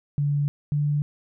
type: tone pair in turn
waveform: sine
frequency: 144.3 / 146.65 Hz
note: D3 / D3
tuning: -30 / -2 cents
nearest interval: unison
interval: 28 cents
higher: second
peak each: -20 dBFS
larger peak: neither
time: 0.18-0.48 / 0.72-1.02 s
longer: neither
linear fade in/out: 0 ms
effects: none